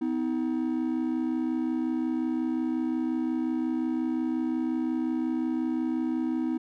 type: tone pair together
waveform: triangle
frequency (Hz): 252.5 / 318.1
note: B3 / D#4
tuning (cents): +39 / +38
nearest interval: major third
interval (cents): 399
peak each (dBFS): -26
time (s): 0.01-6.58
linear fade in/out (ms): 10
effects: tanh soft clip ceiling -17 dBFS